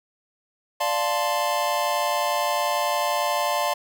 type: chord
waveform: square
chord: D minor seventh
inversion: none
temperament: equal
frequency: 587.3 / 698.5 / 880 / 1046.5 Hz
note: D5 / F5 / A5 / C6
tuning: 0 / 0 / 0 / 0 cents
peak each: -28 dBFS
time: 0.8-3.74 s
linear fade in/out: 10 ms
effects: none